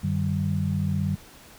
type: tone cluster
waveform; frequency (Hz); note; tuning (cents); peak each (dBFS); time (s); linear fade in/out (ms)
sine; 95.1 / 150.8 / 192.3; F#2 / D3 / G3; +48 / +46 / -33; -27; 0.03-1.16; 10
effects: pink hiss -49 dBFS RMS until 1.58 s